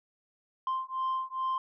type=beating tone pair; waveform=sine; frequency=1045 / 1047.4 Hz; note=C6 / C6; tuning=-2 / +1 cents; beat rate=2.4 Hz; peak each=-31 dBFS; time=0.67-1.58 s; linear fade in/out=2 ms; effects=tanh soft clip ceiling -26 dBFS